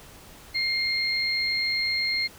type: tone pair together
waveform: sine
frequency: 2118 / 4236 Hz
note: C7 / C8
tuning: +21 / +21 cents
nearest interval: octave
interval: 1200 cents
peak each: -26 dBFS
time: 0.54-2.28 s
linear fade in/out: 20 ms
effects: pink hiss -48 dBFS RMS until 2.38 s